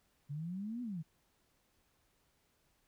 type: exponential two-way sweep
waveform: sine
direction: up then down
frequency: 138.7 to 251.7 to 150.1 Hz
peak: -38 dBFS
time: 0.29-1.03 s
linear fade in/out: 20 ms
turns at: 0.82 s
effects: pink hiss -75 dBFS RMS until 2.87 s